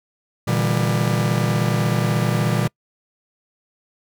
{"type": "chord", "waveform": "45% pulse", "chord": "E half-diminished seventh", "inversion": "second", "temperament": "just", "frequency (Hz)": [118.67, 148.33, 164.81, 197.78], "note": ["Bb2", "D3", "E3", "G3"], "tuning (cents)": [31, 18, 0, 16], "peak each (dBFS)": [-21, -24, -24, -25], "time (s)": [0.47, 2.68], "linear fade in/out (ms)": 10, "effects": ["noise-tail reverb RT60 0.1 s tail -26 dB re dry"]}